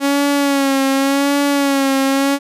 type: tone with vibrato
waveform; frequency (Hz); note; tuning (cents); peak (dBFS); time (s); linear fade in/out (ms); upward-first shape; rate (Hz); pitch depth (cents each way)
sawtooth; 277.2; C#4; 0; -9; 0-2.39; 50; sine; 0.88; 46
effects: resampled to 32000 Hz